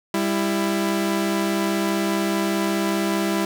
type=tone pair together; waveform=sawtooth; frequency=198.7 / 332.5 Hz; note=G3 / E4; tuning=+24 / +15 cents; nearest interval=major sixth; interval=891 cents; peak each=-19 dBFS; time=0.14-3.45 s; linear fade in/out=2 ms; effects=none